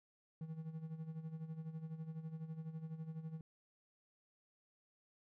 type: tone with tremolo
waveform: triangle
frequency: 159.9 Hz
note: D#3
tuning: 48 cents sharp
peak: -39 dBFS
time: 0.41-3.41 s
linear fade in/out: 2 ms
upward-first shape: sine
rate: 12 Hz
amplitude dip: 70%
effects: none